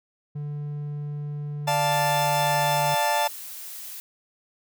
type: tone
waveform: triangle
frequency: 146.83 Hz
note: D3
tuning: in tune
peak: -27 dBFS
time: 0.35-2.95 s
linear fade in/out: 10 ms
type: chord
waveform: 40% pulse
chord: D minor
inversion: none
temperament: equal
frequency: 587.3 / 698.5 / 880 Hz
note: D5 / F5 / A5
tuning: 0 / 0 / 0 cents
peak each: -27 / -27 / -22 dBFS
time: 1.67-3.28 s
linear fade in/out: 10 ms
type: noise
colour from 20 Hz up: blue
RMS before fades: -38 dBFS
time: 1.92-4 s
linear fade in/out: 0 ms
effects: none